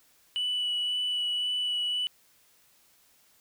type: tone with vibrato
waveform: sine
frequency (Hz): 2959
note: F#7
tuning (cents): -1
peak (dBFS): -25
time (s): 0.36-2.07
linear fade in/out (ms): 0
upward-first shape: sine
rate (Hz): 1.9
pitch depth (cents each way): 11
effects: tanh soft clip ceiling -24 dBFS + white hiss -63 dBFS RMS until 3.4 s